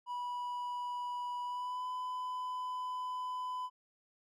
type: tone with pitch glide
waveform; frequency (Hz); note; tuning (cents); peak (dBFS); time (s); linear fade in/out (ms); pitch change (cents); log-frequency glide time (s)
triangle; 979 to 1004.8; B5 to B5; -15 to +30; -34; 0.06-3.7; 50; +45; 1.43-1.86
effects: MP3 96 kbps